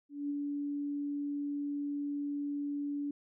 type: tone with ADSR envelope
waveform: sine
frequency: 287.5 Hz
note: D4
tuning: 37 cents flat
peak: -31 dBFS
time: 0.09-3.11 s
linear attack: 210 ms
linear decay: 20 ms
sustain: -2 dB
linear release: 4 ms
effects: none